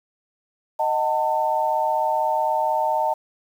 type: chord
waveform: sine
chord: D# diminished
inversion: none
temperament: just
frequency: 622.3 / 746.7 / 896 Hz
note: D#5 / F#5 / A5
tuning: 0 / +16 / +31 cents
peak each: -24 / -26 / -21 dBFS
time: 0.79-3.14 s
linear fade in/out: 10 ms
effects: 8-bit